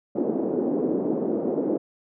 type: band-pass noise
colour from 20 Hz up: white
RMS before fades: -25 dBFS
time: 0.15-1.78 s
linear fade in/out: 10 ms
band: 230 to 440 Hz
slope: 24 dB/octave
effects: none